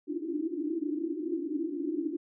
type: band-pass noise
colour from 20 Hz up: white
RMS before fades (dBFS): -33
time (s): 0.07-2.17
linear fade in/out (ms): 10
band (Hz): 290 to 340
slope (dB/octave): 96
effects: none